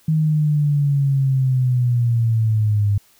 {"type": "linear sweep", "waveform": "sine", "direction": "down", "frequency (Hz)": [158.3, 100.4], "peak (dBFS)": -14, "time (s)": [0.08, 2.98], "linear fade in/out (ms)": 5, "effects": ["white hiss -55 dBFS RMS until 3.19 s"]}